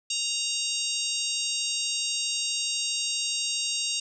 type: harmonic tone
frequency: 932.3 Hz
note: A#5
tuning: in tune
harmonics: 3 / 4 / 5 / 6 / 7 / 8 / 9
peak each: -32 / -33 / -34 / -35 / -35 / -36 / -37 dBFS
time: 0.1-4 s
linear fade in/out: 5 ms
effects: none